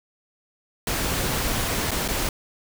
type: noise with dropouts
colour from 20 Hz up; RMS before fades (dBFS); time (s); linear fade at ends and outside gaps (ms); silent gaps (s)
pink; -25; 0.87-2.29; 2; 1.909-1.915 / 2.079-2.086
effects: none